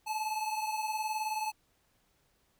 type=beating tone pair; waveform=square; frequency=861 / 880 Hz; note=A5 / A5; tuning=-38 / 0 cents; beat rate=19 Hz; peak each=-34 / -39 dBFS; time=0.06-1.52 s; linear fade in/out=20 ms; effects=pink hiss -72 dBFS RMS until 2.59 s